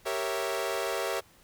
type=chord; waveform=sawtooth; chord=G diminished seventh; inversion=none; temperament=equal; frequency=392 / 466.2 / 554.4 / 659.3 Hz; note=G4 / Bb4 / Db5 / Fb5; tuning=0 / 0 / 0 / 0 cents; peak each=-31 dBFS; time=0.05-1.21 s; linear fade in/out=20 ms; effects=pink hiss -59 dBFS RMS until 1.43 s